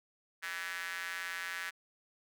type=tone with high-pass filter; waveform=square; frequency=89 Hz; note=F2; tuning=33 cents sharp; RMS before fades=-40 dBFS; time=0.42-1.71 s; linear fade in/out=20 ms; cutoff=1700 Hz; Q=3.6; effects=none